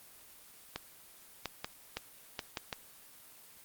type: clicks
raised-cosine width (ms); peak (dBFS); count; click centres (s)
0.2; -18; 7; 0.76 / 1.457 / 1.645 / 1.97 / 2.392 / 2.572 / 2.728
effects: white hiss -56 dBFS RMS until 3.64 s + Opus 24 kbps